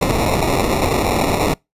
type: noise with sample-and-hold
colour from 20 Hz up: blue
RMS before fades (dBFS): -17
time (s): 0.01-1.54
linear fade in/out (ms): 5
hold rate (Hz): 1575
effects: noise-tail reverb RT60 0.2 s tail -26 dB re dry + resampled to 32000 Hz